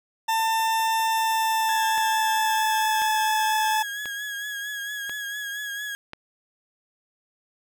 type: tone with pitch glide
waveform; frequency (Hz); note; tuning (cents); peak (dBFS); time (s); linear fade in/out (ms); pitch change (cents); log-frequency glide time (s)
40% pulse; 895 to 868; A5 to A5; +29 to -24; -20; 0.28-3.83; 10; -53; 1.06-3.14
type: tone with vibrato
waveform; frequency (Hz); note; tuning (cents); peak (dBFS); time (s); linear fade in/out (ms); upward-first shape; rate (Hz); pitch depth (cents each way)
35% pulse; 1661.2; G#6; 0; -28; 1.69-5.95; 0; triangle; 4.4; 46
type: click train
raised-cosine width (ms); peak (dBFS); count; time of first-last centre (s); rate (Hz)
0.3; -20; 5; 1.98-6.134; 0.963
effects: none